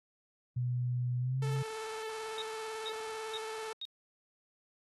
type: tone with pitch glide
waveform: sine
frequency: 123.47 to 134.64 Hz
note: B2 to C3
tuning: 0 to +50 cents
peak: -30 dBFS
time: 0.56-1.63 s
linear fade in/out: 10 ms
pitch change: +150 cents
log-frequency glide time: 1.19-1.44 s
type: tone with vibrato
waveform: sawtooth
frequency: 440 Hz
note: A4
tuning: in tune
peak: -35 dBFS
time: 1.42-3.73 s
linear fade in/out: 5 ms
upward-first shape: triangle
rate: 18 Hz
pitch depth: 28 cents each way
type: tone bursts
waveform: sine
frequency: 3732 Hz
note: A#7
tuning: 1 cent sharp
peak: -38 dBFS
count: 4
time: 2.38-3.852 s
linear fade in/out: 0 ms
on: 38 ms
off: 440 ms
effects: AAC 32 kbps